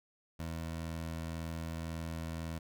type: tone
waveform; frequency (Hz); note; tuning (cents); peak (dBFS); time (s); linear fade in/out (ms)
20% pulse; 81.9; E2; -11; -33; 0.39-2.59; 10
effects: none